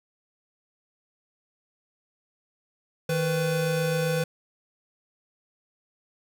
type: tone pair together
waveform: square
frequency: 157.7 / 500.7 Hz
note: D#3 / B4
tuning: +24 / +24 cents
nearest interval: octave + minor sixth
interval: 2000 cents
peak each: -27 dBFS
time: 3.09-4.24 s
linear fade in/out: 5 ms
effects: none